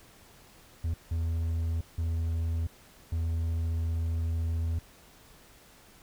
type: tone bursts at uneven times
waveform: triangle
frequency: 82.41 Hz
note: E2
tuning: in tune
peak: -25 dBFS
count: 4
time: 0.84-0.94 / 1.11-1.81 / 1.98-2.67 / 3.12-4.79 s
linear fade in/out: 5 ms
effects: pink hiss -56 dBFS RMS until 6.02 s